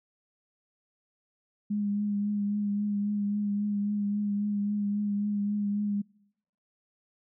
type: tone with vibrato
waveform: sine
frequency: 205.2 Hz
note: G#3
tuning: 21 cents flat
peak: -26 dBFS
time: 1.7-6.02 s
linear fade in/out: 10 ms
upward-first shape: triangle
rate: 3.7 Hz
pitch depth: 28 cents each way
effects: noise-tail reverb RT60 0.9 s tail -26 dB re dry